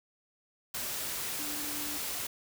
sine tone in noise, 295.3 Hz, D4, 10 cents sharp, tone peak -43 dBFS, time 1.39-1.98 s, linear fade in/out 5 ms, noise white, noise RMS -36 dBFS, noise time 0.74-2.27 s, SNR -10 dB, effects none

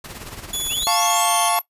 pink noise with tremolo, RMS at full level -33 dBFS, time 0.04-0.84 s, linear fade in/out 5 ms, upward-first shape sine, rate 18 Hz, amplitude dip 60%
15% pulse tone with pitch glide, 3419 to 3153 Hz, G#7 to G7, +50 to +9 cents, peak -16 dBFS, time 0.53-1.49 s, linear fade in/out 5 ms, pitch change -141 cents, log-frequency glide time 0.79-1.34 s
sine linear sweep, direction up, 2476 to 11910 Hz, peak -25 dBFS, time 0.69-1.62 s, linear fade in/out 20 ms
45% pulse chord, F augmented, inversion none, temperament equal, 698.5 / 880 / 1108.7 Hz, F5 / A5 / C#6, 0 / 0 / 0 cents, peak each -22 dBFS, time 0.87-1.59 s, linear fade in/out 0 ms
effects noise-tail reverb RT60 0.1 s tail -19 dB re dry + resampled to 32000 Hz

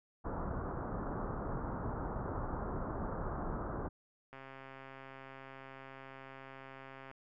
pink low-pass noise, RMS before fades -39 dBFS, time 0.24-3.89 s, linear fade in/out 20 ms, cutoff 1400 Hz, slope 48 dB/octave
click train, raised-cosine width 0.5 ms, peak -35 dBFS, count 374, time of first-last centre 4.33-7.114 s, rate 134 Hz
effects none

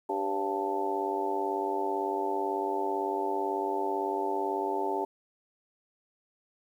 harmonic tone with a mistuned harmonic, 98 Hz, G2, in tune, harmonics 3 / 4 / 5 / 6 / 7 / 8 / 9, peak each -38 / -32 / -42 / -40 / -37 / -40 / -32 dBFS, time 0.09-5.05 s, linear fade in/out 5 ms, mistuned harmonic 6, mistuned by -69 cents, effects 10-bit

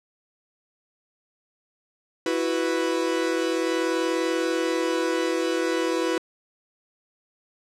45% pulse chord, E suspended second, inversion none, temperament equal, 329.6 / 370 / 493.9 Hz, E4 / F#4 / B4, 0 / 0 / 0 cents, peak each -26 / -28 / -27 dBFS, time 2.26-6.18 s, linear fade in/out 2 ms, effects low-pass 8000 Hz 12 dB/octave

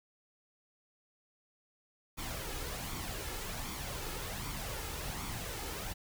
pink noise with flanger, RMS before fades -40 dBFS, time 2.17-5.94 s, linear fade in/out 20 ms, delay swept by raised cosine 0.87 to 2.37 ms, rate 1.3 Hz, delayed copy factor +0.5, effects none

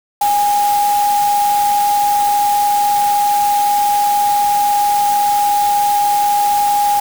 sine tone in noise, 820 Hz, G#5, 22 cents flat, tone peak -11 dBFS, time 0.21-7 s, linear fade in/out 5 ms, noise white, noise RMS -25 dBFS, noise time 0.21-7 s, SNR +11 dB, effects none

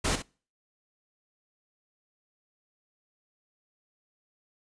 pink noise with echo, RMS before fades -27 dBFS, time 0.04-0.16 s, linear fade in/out 10 ms, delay 64 ms, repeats 1, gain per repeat -10 dB, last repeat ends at 0.224 s, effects noise-tail reverb RT60 0.4 s tail -25 dB re dry + resampled to 22050 Hz

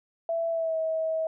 sine tone with pitch glide, 665 to 642 Hz, E5 to E5, +15 to -46 cents, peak -25 dBFS, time 0.29-1.27 s, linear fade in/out 2 ms, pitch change -61 cents, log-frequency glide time 0.5-0.77 s, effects none

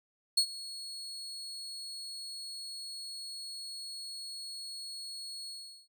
35% pulse tone with ADSR envelope, 4338 Hz, C#8, 38 cents flat, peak -20 dBFS, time 0.37-5.88 s, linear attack 8 ms, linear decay 78 ms, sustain -19 dB, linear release 400 ms, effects none

